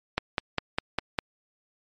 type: click train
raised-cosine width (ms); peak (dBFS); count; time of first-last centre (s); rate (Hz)
0.3; -8; 6; 0.18-1.188; 4.96
effects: MP3 48 kbps